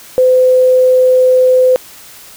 sine tone, 510 Hz, C5, 44 cents flat, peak -5 dBFS, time 0.18-1.76 s, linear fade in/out 0 ms, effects white hiss -36 dBFS RMS until 2.36 s

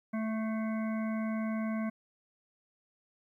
harmonic tone with a mistuned harmonic, 220 Hz, A3, in tune, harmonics 1 / 3 / 5 / 7 / 9 / 10, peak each -31 / -41 / -45 / -48 / -50 / -51 dBFS, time 0.13-1.9 s, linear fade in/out 10 ms, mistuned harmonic 9, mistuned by +40 cents, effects 12-bit

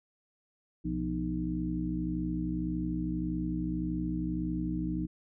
harmonic tone with a mistuned harmonic, 61.74 Hz, B1, in tune, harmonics 1 / 2 / 3 / 4 / 5, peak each -38 / -43 / -34 / -39 / -34 dBFS, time 0.84-5.07 s, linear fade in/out 20 ms, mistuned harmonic 3, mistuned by -110 cents, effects none

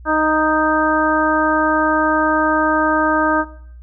harmonic tone with a mistuned harmonic, 310 Hz, D#4, 6 cents flat, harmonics 1 / 2 / 3 / 4 / 5, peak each -20 / -20 / -20 / -20 / -20 dBFS, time 0.05-3.45 s, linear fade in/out 50 ms, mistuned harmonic 5, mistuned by +19 cents, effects noise-tail reverb RT60 0.6 s tail -17 dB re dry + added 60 Hz sine -35 dBFS peak until 3.82 s

